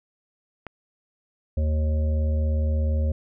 click, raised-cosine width 0.5 ms, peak -20 dBFS, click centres 0.667 s
harmonic tone, 77 Hz, D#2, 17 cents flat, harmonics 1 / 3 / 5 / 7 / 8, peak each -20 / -34 / -44 / -35 / -45 dBFS, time 1.57-3.12 s, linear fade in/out 5 ms
effects none

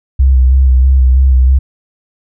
sine tone with vibrato, 65 Hz, C2, 11 cents flat, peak -4 dBFS, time 0.19-1.59 s, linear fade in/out 10 ms, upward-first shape square, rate 3.1 Hz, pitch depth 32 cents each way, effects none

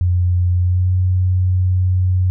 sine tone with pitch glide, 89.2 to 91.81 Hz, F2 to F#2, +37 to -13 cents, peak -12 dBFS, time 0.01-2.3 s, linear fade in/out 0 ms, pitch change +50 cents, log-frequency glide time 0.56-0.92 s, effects none

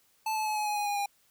square tone with pitch steps, 874 / 864.5 / 855 / 845.7 / 836.5 / 827.3 / 818.3 / 809.4 Hz, A5 / A5 / A5 / G#5 / G#5 / G#5 / G#5 / G#5, -12 / -31 / -50 / +31 / +12 / -7 / -26 / -45 cents, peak -29 dBFS, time 0.26-1.06 s, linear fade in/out 5 ms, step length 100 ms, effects white hiss -67 dBFS RMS until 1.3 s

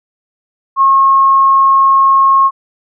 sine tone, 1084 Hz, C#6, 39 cents flat, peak -5 dBFS, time 0.76-2.51 s, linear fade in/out 50 ms, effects none

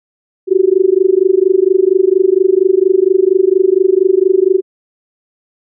sine tone with amplitude modulation, 377.3 Hz, F#4, 34 cents sharp, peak -3 dBFS, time 0.47-4.62 s, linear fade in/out 50 ms, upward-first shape sine, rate 24.3 Hz, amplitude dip 100%, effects none

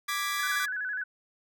sawtooth chord, G# diminished, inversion second, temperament equal, 1174.7 / 1661.2 / 1975.5 Hz, D6 / G#6 / B6, 0 / 0 / 0 cents, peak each -28 / -31 / -31 dBFS, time 0.08-0.66 s, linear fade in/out 10 ms
sine tone with vibrato, 1591 Hz, G6, 25 cents sharp, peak -30 dBFS, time 0.39-1.04 s, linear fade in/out 10 ms, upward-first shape square, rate 12 Hz, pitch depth 93 cents each way
effects none

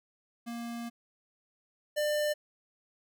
square tone pair in turn, 234.7 / 597.1 Hz, A#3 / D5, +12 / +29 cents, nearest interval octave + major third, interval 1617 cents, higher second, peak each -37 / -28 dBFS, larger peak second, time 0.46-0.9 / 1.96-2.34 s, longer first, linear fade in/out 20 ms, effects none

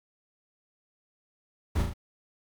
brown noise with echo, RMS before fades -26 dBFS, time 1.75-1.83 s, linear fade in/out 10 ms, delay 36 ms, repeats 3, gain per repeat -4 dB, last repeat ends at 1.938 s, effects none

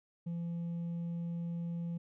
triangle tone with hard clipping, 170 Hz, F3, 46 cents flat, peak -34 dBFS, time 0.26-1.98 s, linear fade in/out 10 ms, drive 1 dB, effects none

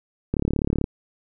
click train, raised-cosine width 3 ms, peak -9 dBFS, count 19, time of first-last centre 0.34-0.841 s, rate 35.9 Hz, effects none

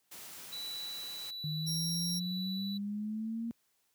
white noise, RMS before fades -48 dBFS, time 0.11-1.31 s, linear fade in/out 10 ms
triangle tone with tremolo, 3951 Hz, B7, in tune, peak -37 dBFS, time 0.52-2.78 s, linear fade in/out 10 ms, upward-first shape sine, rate 1.2 Hz, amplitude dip 25%
sine exponential sweep, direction up, 152 to 233.6 Hz, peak -34 dBFS, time 1.44-3.51 s, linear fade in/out 0 ms
sawtooth tone, 5588 Hz, F8, in tune, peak -32 dBFS, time 1.66-2.2 s, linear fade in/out 20 ms
effects white hiss -75 dBFS RMS until 3.94 s + high-pass 80 Hz 12 dB/octave

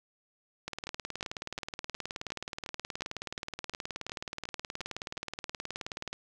two click trains, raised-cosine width 0.2 ms, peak -19 / -22 dBFS, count 104 / 13, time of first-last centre 0.68-6.13 / 0.87-5.171 s, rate 18.9 / 2.79 Hz, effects none

